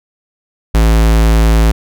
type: tone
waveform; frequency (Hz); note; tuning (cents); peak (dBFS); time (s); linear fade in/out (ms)
square; 55; A1; 0; -7; 0.74-1.72; 10
effects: none